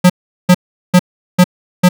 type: tone bursts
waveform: square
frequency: 180 Hz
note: F#3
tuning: 47 cents flat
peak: -4 dBFS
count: 5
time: 0.04-1.89 s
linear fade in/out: 10 ms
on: 58 ms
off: 390 ms
effects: none